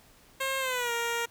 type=tone with pitch glide; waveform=10% pulse; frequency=535 to 468.4 Hz; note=C5 to A#4; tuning=+38 to +8 cents; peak=-20 dBFS; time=0.4-1.26 s; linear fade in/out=10 ms; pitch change=-230 cents; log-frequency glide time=0.59-0.92 s; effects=pink hiss -58 dBFS RMS until 1.3 s